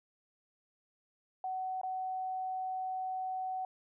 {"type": "tone with dropouts", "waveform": "sine", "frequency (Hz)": 750, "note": "F#5", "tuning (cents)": 23, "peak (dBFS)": -34, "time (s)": [1.44, 3.65], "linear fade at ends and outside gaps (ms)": 2, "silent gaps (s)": [1.814, 1.833], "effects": []}